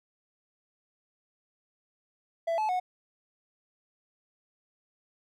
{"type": "tone with pitch steps", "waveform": "triangle", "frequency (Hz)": [666, 863, 732], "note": ["E5", "A5", "F#5"], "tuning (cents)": [18, -34, -19], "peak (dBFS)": -24, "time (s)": [2.47, 2.8], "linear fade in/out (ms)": 10, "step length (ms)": 110, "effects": []}